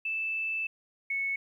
sine tone pair in turn, 2637 / 2206 Hz, E7 / C#7, 0 / -9 cents, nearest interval minor third, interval 309 cents, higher first, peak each -29 / -28 dBFS, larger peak second, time 0.05-0.67 / 1.1-1.36 s, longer first, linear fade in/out 5 ms, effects 11-bit

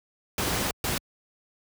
pink noise bursts at uneven times, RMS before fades -27 dBFS, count 2, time 0.38-0.71 / 0.84-0.98 s, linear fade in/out 2 ms, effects high-pass 60 Hz 12 dB/octave

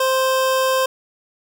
25% pulse tone, 523.3 Hz, C5, in tune, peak -12 dBFS, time 0-0.86 s, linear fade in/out 5 ms, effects none

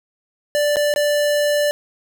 square tone with dropouts, 587.3 Hz, D5, in tune, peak -16 dBFS, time 0.55-1.71 s, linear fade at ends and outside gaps 0 ms, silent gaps 0.759-0.768 / 0.939-0.961 s, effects none

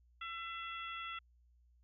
harmonic tone, 672 Hz, E5, 33 cents sharp, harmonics 2 / 3 / 4 / 5, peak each -44 / -49 / -48 / -50 dBFS, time 0.21-1.19 s, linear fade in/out 5 ms, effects added 60 Hz sine -65 dBFS peak until 1.83 s

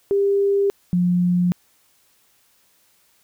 sine tone pair in turn, 398.8 / 177.65 Hz, G4 / F3, +30 / +30 cents, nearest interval octave + major second, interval 1400 cents, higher first, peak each -15 dBFS, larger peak neither, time 0.11-0.7 / 0.93-1.52 s, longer neither, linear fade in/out 0 ms, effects white hiss -60 dBFS RMS until 3.23 s

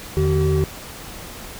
triangle tone cluster, 82.7 / 151.3 / 382.2 Hz, E2 / D#3 / G4, +6 / -48 / -44 cents, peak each -18 dBFS, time 0.17-0.64 s, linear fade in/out 0 ms, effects pink hiss -36 dBFS RMS until 1.59 s

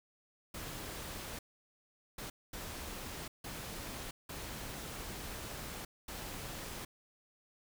pink noise bursts at uneven times, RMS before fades -44 dBFS, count 6, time 0.54-1.39 / 2.18-2.3 / 2.53-3.28 / 3.44-4.11 / 4.29-5.85 / 6.08-6.85 s, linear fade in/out 5 ms, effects none

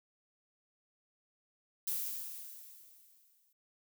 violet noise with exponential decay, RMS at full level -34 dBFS, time 1.87-3.53 s, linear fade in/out 5 ms, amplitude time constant 360 ms, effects none

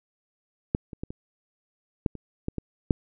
clicks, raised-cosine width 3 ms, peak -9 / -25 / -19 / -23 / -10 / -25 / -15 / -17 / -6 dBFS, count 9, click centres 0.749 / 0.932 / 1.035 / 1.105 / 2.062 / 2.153 / 2.484 / 2.583 / 2.908 s, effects none

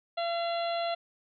harmonic tone with a mistuned harmonic, 680 Hz, F5, 46 cents flat, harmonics 1 / 2 / 3 / 4 / 5 / 6, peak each -29 / -40 / -44 / -43 / -42 / -42 dBFS, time 0.17-0.95 s, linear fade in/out 10 ms, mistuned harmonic 4, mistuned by +31 cents, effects none

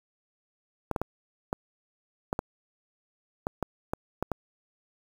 clicks, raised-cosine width 1 ms, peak -14 dBFS, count 11, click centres 0.913 / 0.962 / 1.016 / 1.529 / 2.329 / 2.391 / 3.469 / 3.627 / 3.935 / 4.226 / 4.317 s, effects 7-bit

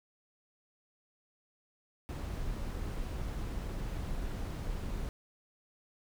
brown noise, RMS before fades -37 dBFS, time 2.09-5.09 s, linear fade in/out 0 ms, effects none

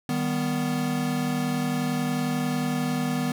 square chord, Eb augmented, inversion none, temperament equal, 155.56 / 196 / 246.9 Hz, Eb3 / G3 / B3, 0 / 0 / 0 cents, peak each -30 / -33 / -27 dBFS, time 0.09-3.32 s, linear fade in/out 2 ms, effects none

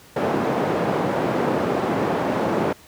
white band-pass noise, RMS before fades -22 dBFS, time 0.16-2.73 s, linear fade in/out 5 ms, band 150 to 640 Hz, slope 12 dB/octave, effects pink hiss -48 dBFS RMS until 2.87 s + high-pass 80 Hz 12 dB/octave

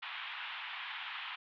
white band-pass noise, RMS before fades -43 dBFS, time 0.02-1.36 s, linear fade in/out 10 ms, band 840 to 3400 Hz, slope 48 dB/octave, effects none

